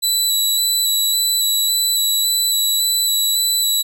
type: tone with vibrato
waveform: 20% pulse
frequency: 3951 Hz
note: B7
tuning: in tune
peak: -9 dBFS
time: 0.02-3.83 s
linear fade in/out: 20 ms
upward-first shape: square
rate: 1.8 Hz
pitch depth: 12 cents each way
effects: none